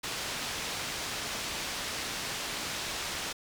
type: low-pass noise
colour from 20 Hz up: white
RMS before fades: -36 dBFS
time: 0.03-3.33 s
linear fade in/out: 10 ms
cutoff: 5400 Hz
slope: 12 dB/octave
effects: none